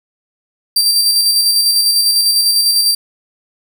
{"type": "tone with tremolo", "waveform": "sawtooth", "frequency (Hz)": 4699, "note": "D8", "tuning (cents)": 0, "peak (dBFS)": -6, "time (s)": [0.76, 2.95], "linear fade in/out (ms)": 5, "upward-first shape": "square", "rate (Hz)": 10, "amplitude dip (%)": 30, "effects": []}